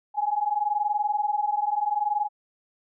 sine tone pair together, 822 / 842.7 Hz, G#5 / G#5, -18 / +25 cents, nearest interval unison, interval 43 cents, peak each -26 / -25 dBFS, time 0.14-2.29 s, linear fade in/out 50 ms, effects none

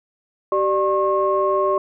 sine tone cluster, 385.4 / 595 / 1082 Hz, G4 / D5 / C#6, -29 / +22 / -42 cents, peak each -20 dBFS, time 0.52-1.78 s, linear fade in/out 2 ms, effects tanh soft clip ceiling -6 dBFS

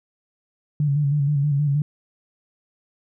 sine tone with vibrato, 144.2 Hz, D3, 31 cents flat, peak -17 dBFS, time 0.8-1.82 s, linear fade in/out 2 ms, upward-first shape square, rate 6.3 Hz, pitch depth 50 cents each way, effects none

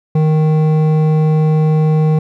triangle tone with hard clipping, 155.56 Hz, D#3, in tune, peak -11 dBFS, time 0.15-2.19 s, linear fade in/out 5 ms, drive 14 dB, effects none

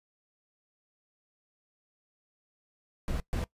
brown noise bursts at uneven times, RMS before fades -31 dBFS, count 2, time 3.08-3.2 / 3.33-3.44 s, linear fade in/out 0 ms, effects noise-tail reverb RT60 0.1 s tail -20 dB re dry + resampled to 32000 Hz

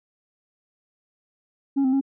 sine tone with pitch steps, 275.6 / 260.8 / 272.3 Hz, C#4 / C4 / C#4, -10 / -5 / -31 cents, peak -15 dBFS, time 1.76-2.012 s, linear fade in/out 20 ms, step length 84 ms, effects tanh soft clip ceiling -17 dBFS

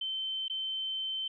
sine tone with dropouts, 3089 Hz, G7, 26 cents flat, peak -32 dBFS, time 0.01-1.28 s, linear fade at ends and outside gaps 5 ms, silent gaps 0.482-0.498 s, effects none

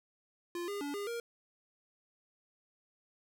square tone with pitch steps, 347.7 / 405.7 / 286.7 / 405.9 / 468.9 Hz, F4 / G#4 / D4 / G#4 / A#4, -8 / -41 / -42 / -40 / +10 cents, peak -37 dBFS, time 0.55-1.2 s, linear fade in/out 2 ms, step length 130 ms, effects none

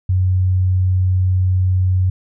sine tone, 92.5 Hz, F#2, in tune, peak -12 dBFS, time 0.09-2.1 s, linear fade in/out 5 ms, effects none

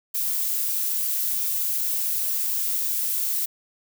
violet noise, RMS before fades -25 dBFS, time 0.14-3.46 s, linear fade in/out 10 ms, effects none

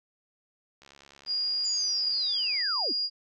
click train, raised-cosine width 0.2 ms, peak -34 dBFS, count 126, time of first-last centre 0.82-2.611 s, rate 69.8 Hz
sine tone, 4847 Hz, D#8, 46 cents flat, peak -26 dBFS, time 1.26-3.1 s, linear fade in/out 50 ms
sine linear sweep, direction down, 7230 to 185 Hz, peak -33 dBFS, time 1.64-2.93 s, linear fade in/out 20 ms
effects none

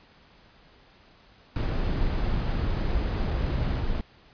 brown noise with level steps, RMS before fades -26 / -28 dBFS, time 1.56-4.01 s, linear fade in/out 0 ms, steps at 3.79 s, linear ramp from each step 20 ms, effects pink hiss -56 dBFS RMS until 4.33 s + resampled to 11025 Hz

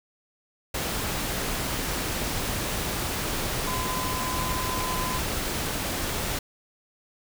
sine tone in noise, 1018 Hz, C6, 48 cents flat, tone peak -31 dBFS, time 3.67-5.19 s, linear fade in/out 5 ms, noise pink, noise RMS -29 dBFS, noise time 0.74-6.39 s, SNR -5 dB, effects none

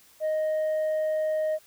sine tone, 622.3 Hz, D#5, in tune, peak -21 dBFS, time 0.2-1.59 s, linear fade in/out 50 ms, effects tanh soft clip ceiling -23 dBFS + white hiss -57 dBFS RMS until 1.66 s

